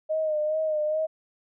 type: tone with vibrato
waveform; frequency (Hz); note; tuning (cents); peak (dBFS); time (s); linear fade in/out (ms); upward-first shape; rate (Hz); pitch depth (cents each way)
sine; 618; D#5; -12; -23; 0.09-1.07; 20; sine; 2.4; 41
effects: none